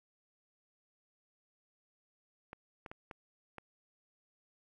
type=clicks; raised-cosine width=0.5 ms; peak=-30 dBFS; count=5; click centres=2.531 / 2.862 / 2.915 / 3.112 / 3.583 s; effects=11-bit